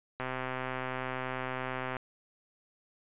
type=click train; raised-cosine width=0.5 ms; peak=-20 dBFS; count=229; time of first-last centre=0.2-1.967 s; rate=129 Hz; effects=resampled to 8000 Hz